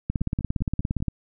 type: two click trains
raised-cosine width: 5 ms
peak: -12 / -22 dBFS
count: 18 / 5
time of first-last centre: 0.1-1.083 / 0.21-1.004 s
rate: 17.3 / 5.04 Hz
effects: none